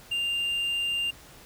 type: tone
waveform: triangle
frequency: 2794 Hz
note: F7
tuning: in tune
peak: -24 dBFS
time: 0.11-1.11 s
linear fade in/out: 10 ms
effects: pink hiss -50 dBFS RMS until 1.45 s